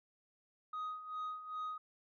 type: tone with tremolo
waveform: sine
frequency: 1251 Hz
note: D#6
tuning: 9 cents sharp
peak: -35 dBFS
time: 0.73-1.78 s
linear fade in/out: 5 ms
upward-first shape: sine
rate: 2.5 Hz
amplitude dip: 75%
effects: tanh soft clip ceiling -37 dBFS